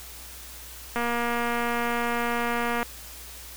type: click train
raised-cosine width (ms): 0.5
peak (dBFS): -13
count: 444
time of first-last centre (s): 0.96-2.829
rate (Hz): 237
effects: added 60 Hz sine -46 dBFS peak until 3.56 s + white hiss -43 dBFS RMS until 3.56 s